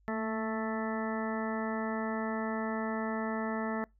harmonic tone with a mistuned harmonic, 220 Hz, A3, in tune, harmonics 1 / 2 / 3 / 4 / 5 / 6 / 8 / 9, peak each -34 / -39 / -39 / -41 / -45 / -42 / -42 / -48 dBFS, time 0.08-3.84 s, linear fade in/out 0 ms, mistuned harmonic 1, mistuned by +29 cents, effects noise-tail reverb RT60 0.2 s tail -26 dB re dry + added 50 Hz sine -63 dBFS peak until 3.99 s

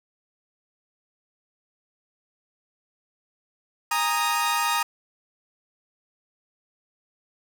sawtooth chord, Ab suspended second, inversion none, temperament equal with one note detuned, 819.2 / 932.3 / 1244.5 Hz, Ab5 / Bb5 / Eb6, -24 / 0 / 0 cents, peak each -27 / -21 / -22 dBFS, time 3.91-4.83 s, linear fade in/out 5 ms, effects none

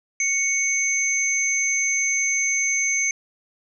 sine tone pair together, 2217 / 6255 Hz, C#7 / G8, 0 / -5 cents, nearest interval octave + tritone, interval 1795 cents, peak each -22 dBFS, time 0.2-3.11 s, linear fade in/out 2 ms, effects none

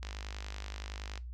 click train, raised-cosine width 0.2 ms, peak -25 dBFS, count 59, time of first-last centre 0.03-1.176 s, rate 50.6 Hz, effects noise-tail reverb RT60 0.2 s tail -18 dB re dry + added 60 Hz sine -40 dBFS peak until 1.33 s

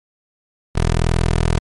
15% pulse tone, 41.2 Hz, E1, in tune, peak -8 dBFS, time 0.75-1.59 s, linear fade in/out 10 ms, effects MP3 48 kbps

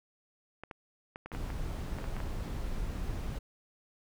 clicks, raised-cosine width 0.5 ms, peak -27 dBFS, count 11, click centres 0.636 / 0.712 / 1.159 / 1.26 / 1.318 / 1.349 / 1.503 / 1.986 / 2.042 / 2.166 / 2.203 s
brown noise, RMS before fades -36 dBFS, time 1.32-3.39 s, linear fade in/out 10 ms
effects none

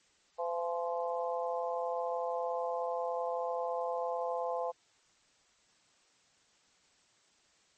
harmonic tone with a mistuned harmonic, 170.2 Hz, F3, 44 cents flat, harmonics 3 / 4 / 5 / 6, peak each -35 / -37 / -39 / -41 dBFS, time 0.38-4.72 s, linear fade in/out 20 ms, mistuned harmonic 6, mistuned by +35 cents, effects white hiss -68 dBFS RMS until 7.77 s + MP3 32 kbps

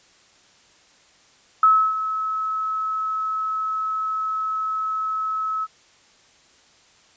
sine tone with ADSR envelope, 1293 Hz, E6, 34 cents flat, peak -10 dBFS, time 1.63-5.67 s, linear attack 3 ms, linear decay 300 ms, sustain -12 dB, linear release 37 ms, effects white hiss -55 dBFS RMS until 7.16 s + resampled to 16000 Hz

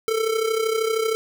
square tone with amplitude modulation, 444.9 Hz, A4, 19 cents sharp, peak -18 dBFS, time 0.08-1.15 s, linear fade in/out 0 ms, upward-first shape sine, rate 32.9 Hz, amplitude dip 65%, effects none

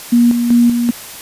sine tone with tremolo, 238.3 Hz, A#3, 38 cents sharp, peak -6 dBFS, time 0.12-0.91 s, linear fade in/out 10 ms, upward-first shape square, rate 2.6 Hz, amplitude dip 50%, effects white hiss -31 dBFS RMS until 1.21 s + resampled to 32000 Hz

